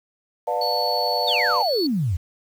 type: chord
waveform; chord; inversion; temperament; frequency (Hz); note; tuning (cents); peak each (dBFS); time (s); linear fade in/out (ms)
sine; B half-diminished seventh; none; just; 493.9 / 592.7 / 711.2 / 889; B4 / D5 / F5 / A5; 0 / +16 / +31 / +18; -27 / -26 / -25 / -26; 0.47-1.63; 10
type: tone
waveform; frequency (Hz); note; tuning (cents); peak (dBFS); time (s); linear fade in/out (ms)
triangle; 4435; C#8; 0; -23; 0.61-1.87; 5
type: exponential sweep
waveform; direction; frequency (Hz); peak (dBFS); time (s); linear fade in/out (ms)
sine; down; 3874 to 77.78; -19; 1.27-2.17; 10
effects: tanh soft clip ceiling -10 dBFS + 8-bit